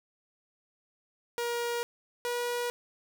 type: tone pair in turn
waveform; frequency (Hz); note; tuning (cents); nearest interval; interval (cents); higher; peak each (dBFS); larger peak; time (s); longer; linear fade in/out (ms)
sawtooth; 474.7 / 483; A#4 / B4; +31 / -39; unison; 30; second; -26; neither; 1.38-1.83 / 2.25-2.7; neither; 0
effects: none

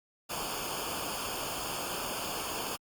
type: noise with comb filter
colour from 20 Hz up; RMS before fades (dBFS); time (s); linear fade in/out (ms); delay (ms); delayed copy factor
pink; -36; 0.29-2.77; 20; 0.51; -0.8
effects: Opus 48 kbps

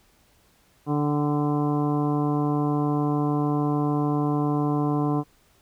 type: harmonic tone with a mistuned harmonic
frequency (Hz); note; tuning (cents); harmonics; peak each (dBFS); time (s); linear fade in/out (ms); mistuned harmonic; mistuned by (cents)
146.83; D3; 0; 1 / 2 / 3 / 4 / 5 / 6 / 7 / 8 / 9; -25 / -24 / -31 / -40 / -32 / -43 / -33 / -44 / -46; 0.86-5.24; 50; 5; +22
effects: pink hiss -61 dBFS RMS until 5.61 s

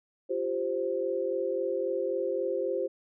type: chord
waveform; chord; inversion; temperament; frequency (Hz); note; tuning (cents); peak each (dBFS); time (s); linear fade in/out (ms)
sine; F suspended second; none; just; 349.2 / 392.9 / 523.8; F4 / G4 / C5; 0 / +4 / +2; -34 / -32 / -30; 0.29-2.88; 20
effects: none

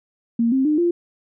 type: tone with pitch steps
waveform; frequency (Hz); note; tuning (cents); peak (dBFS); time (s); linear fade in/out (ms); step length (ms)
sine; 232.2 / 265.2 / 302.9 / 345.9; A#3 / C4 / D#4 / F4; -7 / +23 / -46 / -17; -15; 0.39-0.91; 5; 130
effects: none

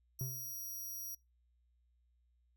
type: tone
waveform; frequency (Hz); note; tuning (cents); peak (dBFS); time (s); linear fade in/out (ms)
10% pulse; 5740; F8; +47; -36; 0.19-1.15; 5
type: tone with exponential decay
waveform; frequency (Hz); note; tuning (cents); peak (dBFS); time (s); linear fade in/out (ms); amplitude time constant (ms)
triangle; 130.81; C3; 0; -33; 0.21-0.57; 2; 78
effects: noise-tail reverb RT60 0.2 s tail -23 dB re dry + added 60 Hz sine -70 dBFS peak until 2.56 s

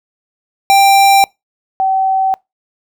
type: tone pair in turn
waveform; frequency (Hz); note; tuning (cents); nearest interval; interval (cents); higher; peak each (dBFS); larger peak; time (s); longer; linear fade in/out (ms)
square / sine; 788 / 766; G5 / G5; +9 / -40; unison; 49; first; -6 / -10; first; 0.7-1.24 / 1.8-2.34; neither; 0
effects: noise-tail reverb RT60 0.2 s tail -26 dB re dry

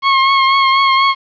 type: tone with vibrato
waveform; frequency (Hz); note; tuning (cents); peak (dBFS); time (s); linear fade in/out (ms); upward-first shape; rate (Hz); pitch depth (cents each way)
sawtooth; 1083; C#6; -41; -5; 0.02-1.15; 50; triangle; 4.1; 33
effects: resampled to 11025 Hz + 7-bit

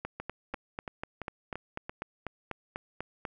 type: two click trains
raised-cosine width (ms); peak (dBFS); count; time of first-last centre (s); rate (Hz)
0.5; -22 / -20; 6 / 14; 0.2-1.895 / 0.05-3.252; 2.95 / 4.06
effects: none

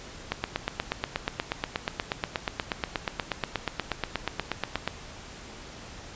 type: click train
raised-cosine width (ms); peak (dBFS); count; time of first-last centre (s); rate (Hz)
0.3; -10; 39; 0.32-4.876; 8.34
effects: pink hiss -44 dBFS RMS until 6.15 s + resampled to 16000 Hz

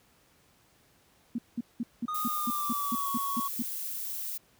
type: tone bursts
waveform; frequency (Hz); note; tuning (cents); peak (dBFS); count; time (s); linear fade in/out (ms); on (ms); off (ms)
sine; 236; A#3; +22; -28; 11; 1.35-3.624; 5; 34; 190
type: tone with pitch glide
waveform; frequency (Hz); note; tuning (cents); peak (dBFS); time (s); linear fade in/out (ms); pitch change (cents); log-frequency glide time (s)
triangle; 1234 to 1112.1; D#6 to C#6; -15 to +5; -29; 2.08-3.48; 5; -180; 2.26-3.1
type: noise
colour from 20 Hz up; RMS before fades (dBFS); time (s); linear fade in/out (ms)
violet; -36; 2.14-4.38; 10
effects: pink hiss -64 dBFS RMS until 4.59 s + high-pass 60 Hz 12 dB/octave

